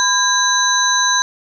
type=tone cluster; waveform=sine; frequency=1005 / 1618 / 3945 / 6170 Hz; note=B5 / G#6 / B7 / G8; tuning=+30 / -46 / -3 / -28 cents; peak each=-18 dBFS; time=0-1.22 s; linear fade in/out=0 ms; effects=none